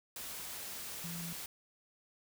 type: tone in noise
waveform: sine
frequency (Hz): 169.9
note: F3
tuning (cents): -47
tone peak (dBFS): -42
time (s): 1.04-1.33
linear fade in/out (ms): 2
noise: white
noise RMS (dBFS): -44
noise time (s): 0.16-1.46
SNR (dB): -1
effects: none